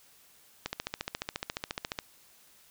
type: click train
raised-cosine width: 0.2 ms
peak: -15 dBFS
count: 20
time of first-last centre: 0.66-1.989 s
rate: 14.3 Hz
effects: white hiss -60 dBFS RMS until 2.7 s